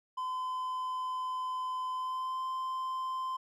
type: tone with pitch glide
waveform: triangle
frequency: 1021 to 1037.6 Hz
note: C6 to C6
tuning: -43 to -15 cents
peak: -31 dBFS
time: 0.17-3.37 s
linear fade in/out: 10 ms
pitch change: +28 cents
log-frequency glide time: 1.92-2.44 s
effects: none